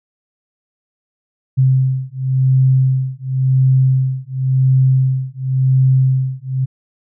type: beating tone pair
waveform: sine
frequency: 130.81 / 131.74 Hz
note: C3 / C3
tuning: 0 / +12 cents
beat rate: 0.93 Hz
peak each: -14 dBFS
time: 1.57-6.66 s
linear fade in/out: 20 ms
effects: none